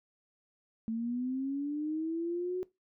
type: linear sweep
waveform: sine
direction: up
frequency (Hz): 221.1 to 370.8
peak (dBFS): -31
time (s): 0.88-2.63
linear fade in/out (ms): 0
effects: noise-tail reverb RT60 0.2 s tail -20 dB re dry